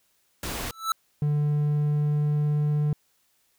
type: noise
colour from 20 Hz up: pink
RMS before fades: -32 dBFS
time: 0.43-0.71 s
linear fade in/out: 2 ms
type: tone with exponential growth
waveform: square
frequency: 1318.5 Hz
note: E6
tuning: in tune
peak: -20 dBFS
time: 0.69-0.92 s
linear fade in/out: 2 ms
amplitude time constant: 50 ms
type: tone with pitch glide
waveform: triangle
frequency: 147.8 to 148.74 Hz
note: D3 to D3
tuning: +11 to +22 cents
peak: -19 dBFS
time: 1.22-2.93 s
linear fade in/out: 2 ms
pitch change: +11 cents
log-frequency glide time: 1.34-2.72 s
effects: white hiss -68 dBFS RMS until 3.58 s